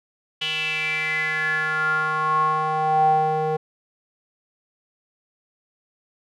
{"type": "tone with band-pass filter sweep", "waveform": "square", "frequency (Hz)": 155.8, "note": "D#3", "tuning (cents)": 3, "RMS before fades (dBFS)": -22, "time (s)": [0.41, 3.57], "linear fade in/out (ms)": 10, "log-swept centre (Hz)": [3000, 600], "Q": 7.7, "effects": []}